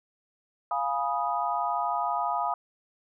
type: chord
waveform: sine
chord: F half-diminished seventh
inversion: none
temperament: equal with one note detuned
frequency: 698.5 / 830.6 / 977 / 1244.5 Hz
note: F5 / Ab5 / Cb6 / Eb6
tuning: 0 / 0 / -19 / 0 cents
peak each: -31 dBFS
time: 0.71-2.54 s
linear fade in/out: 2 ms
effects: none